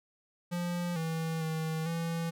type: tone with pitch steps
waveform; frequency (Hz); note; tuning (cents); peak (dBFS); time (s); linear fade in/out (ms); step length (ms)
square; 174.9 / 162.2 / 159.6 / 166.5; F3 / E3 / D#3 / E3; +3 / -28 / +44 / +18; -32; 0.51-2.31; 20; 450
effects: none